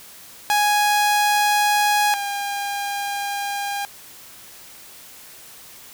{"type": "tone pair in turn", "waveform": "sawtooth", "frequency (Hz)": [830.6, 806.5], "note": ["G#5", "G5"], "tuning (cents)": [0, 49], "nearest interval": "minor second", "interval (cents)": 51, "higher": "first", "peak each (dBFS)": [-12, -20], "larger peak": "first", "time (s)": [[0.5, 2.14], [2.14, 3.85]], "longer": "second", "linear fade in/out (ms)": 0, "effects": ["white hiss -43 dBFS RMS until 5.93 s"]}